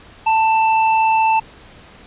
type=tone with tanh clipping; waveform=sine; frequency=886 Hz; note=A5; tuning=12 cents sharp; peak=-14 dBFS; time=0.26-1.4 s; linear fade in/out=10 ms; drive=18 dB; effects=pink hiss -43 dBFS RMS until 2.06 s + resampled to 8000 Hz